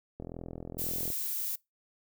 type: click train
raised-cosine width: 2 ms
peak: -27 dBFS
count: 39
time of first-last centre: 0.2-1.103 s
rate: 42.1 Hz
type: noise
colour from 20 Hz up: violet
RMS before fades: -34 dBFS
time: 0.78-1.56 s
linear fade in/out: 10 ms
effects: noise-tail reverb RT60 0.2 s tail -24 dB re dry